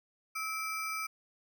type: ring-modulated tone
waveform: square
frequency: 1815 Hz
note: A#6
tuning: 47 cents flat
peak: -32 dBFS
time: 0.35-1.07 s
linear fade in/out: 10 ms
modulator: 517 Hz
effects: none